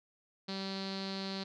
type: tone with low-pass filter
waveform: sawtooth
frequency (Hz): 193.3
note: G3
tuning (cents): -24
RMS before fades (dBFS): -39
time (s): 0.48-1.44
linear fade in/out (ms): 10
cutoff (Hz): 4300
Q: 8.1
effects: none